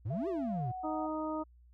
triangle exponential two-way sweep, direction up then down, 92.5 to 406.4 to 112 Hz, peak -31 dBFS, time 0.05-0.72 s, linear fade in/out 10 ms, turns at 0.28 s
sine tone with pitch glide, 669 to 742.3 Hz, E5 to F#5, +25 to +5 cents, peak -38 dBFS, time 0.1-1.07 s, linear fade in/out 10 ms, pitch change +180 cents, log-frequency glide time 0.42-0.73 s
harmonic tone, 311 Hz, D#4, 1 cent flat, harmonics 1 / 2 / 3 / 4, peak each -36 / -39 / -41 / -42 dBFS, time 0.83-1.44 s, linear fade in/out 20 ms
effects added 60 Hz sine -57 dBFS peak until 1.73 s

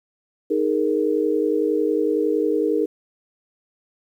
sine chord, D# suspended fourth, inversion none, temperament equal, 311.1 / 415.3 / 466.2 Hz, D#4 / G#4 / A#4, 0 / 0 / 0 cents, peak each -22 dBFS, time 0.5-2.86 s, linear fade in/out 10 ms, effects 9-bit

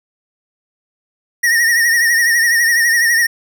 square tone with vibrato, 1864.7 Hz, A#6, in tune, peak -11 dBFS, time 1.43-3.27 s, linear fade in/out 10 ms, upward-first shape triangle, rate 12 Hz, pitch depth 76 cents each way, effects none

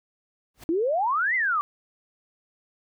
pink noise with exponential growth, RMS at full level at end -38 dBFS, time 0.54-0.64 s, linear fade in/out 5 ms, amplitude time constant 21 ms
sine exponential two-way sweep, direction up then down, 311.1 to 2100 to 1139 Hz, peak -21 dBFS, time 0.69-1.61 s, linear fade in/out 0 ms, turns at 1.35 s
effects none

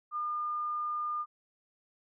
sine tone, 1210 Hz, D#6, 49 cents flat, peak -31 dBFS, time 0.11-1.26 s, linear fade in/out 50 ms, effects none

